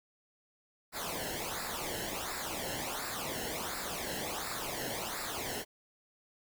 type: noise with flanger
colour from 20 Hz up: pink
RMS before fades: -38 dBFS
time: 0.92-5.65 s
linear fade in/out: 50 ms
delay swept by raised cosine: 0.32 to 0.85 ms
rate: 1.4 Hz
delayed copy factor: -0.75
effects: none